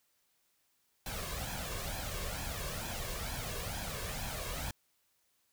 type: noise with flanger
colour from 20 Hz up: pink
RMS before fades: -39 dBFS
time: 1.06-4.71 s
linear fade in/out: 2 ms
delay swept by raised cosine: 1.2 to 1.85 ms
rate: 2.2 Hz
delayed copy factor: +0.65
effects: white hiss -75 dBFS RMS until 5.52 s